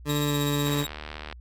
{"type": "tone with pitch glide", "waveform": "20% pulse", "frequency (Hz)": [146.83, 144.81], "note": ["D3", "D3"], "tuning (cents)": [0, -24], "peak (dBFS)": -19, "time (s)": [0.05, 0.86], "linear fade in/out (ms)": 50, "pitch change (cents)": -24, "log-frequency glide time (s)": [0.23, 0.38]}
{"type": "tone with tremolo", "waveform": "sawtooth", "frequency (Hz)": 3792, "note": "A#7", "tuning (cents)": 29, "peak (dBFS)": -27, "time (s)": [0.09, 0.87], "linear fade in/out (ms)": 5, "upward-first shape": "sine", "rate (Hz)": 16, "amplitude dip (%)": 65}
{"type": "click train", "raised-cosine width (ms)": 0.3, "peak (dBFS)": -20, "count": 51, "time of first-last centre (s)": [0.67, 1.326], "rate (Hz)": 76.2}
{"effects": ["added 60 Hz sine -42 dBFS peak until 1.4 s"]}